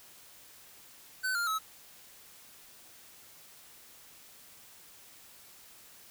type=tone with pitch steps; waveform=square; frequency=1517 / 1399.2 / 1290.5 Hz; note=F#6 / F6 / E6; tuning=+43 / +3 / -37 cents; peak=-30 dBFS; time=1.23-1.59 s; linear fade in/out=20 ms; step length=120 ms; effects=white hiss -55 dBFS RMS until 6.1 s